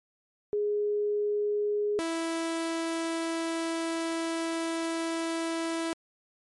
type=tone pair in turn; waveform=sine / sawtooth; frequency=415.3 / 329.4 Hz; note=G#4 / E4; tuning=0 / -1 cents; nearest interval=major third; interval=401 cents; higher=first; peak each=-25 dBFS; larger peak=neither; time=0.53-1.99 / 1.99-5.93 s; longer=second; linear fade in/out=0 ms; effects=MP3 48 kbps